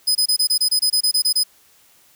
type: tone bursts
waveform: sawtooth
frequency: 5020 Hz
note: D#8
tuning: 15 cents sharp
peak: -12 dBFS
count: 13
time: 0.07-1.436 s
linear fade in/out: 10 ms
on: 82 ms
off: 25 ms
effects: white hiss -54 dBFS RMS until 2.15 s